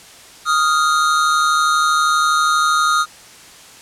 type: tone pair together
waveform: square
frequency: 1244.5 / 1396.9 Hz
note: D#6 / F6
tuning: 0 / 0 cents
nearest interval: major second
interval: 200 cents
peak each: -15 / -19 dBFS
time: 0.45-3.06 s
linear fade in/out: 50 ms
effects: white hiss -41 dBFS RMS until 3.81 s + low-pass 9000 Hz 12 dB/octave